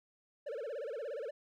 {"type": "tone with vibrato", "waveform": "triangle", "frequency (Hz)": 511, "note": "C5", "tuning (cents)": -41, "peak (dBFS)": -36, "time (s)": [0.46, 1.31], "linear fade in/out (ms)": 10, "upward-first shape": "sine", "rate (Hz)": 17, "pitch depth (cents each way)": 270, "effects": []}